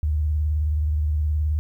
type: tone with vibrato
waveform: sine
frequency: 75.8 Hz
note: D#2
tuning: 45 cents flat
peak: -19 dBFS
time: 0.03-1.59 s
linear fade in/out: 0 ms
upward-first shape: sine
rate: 19 Hz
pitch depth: 89 cents each way
effects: 10-bit